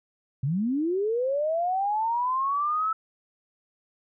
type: linear sweep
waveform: sine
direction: up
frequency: 123.47 to 1318.5 Hz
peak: -23 dBFS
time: 0.43-2.93 s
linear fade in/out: 5 ms
effects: none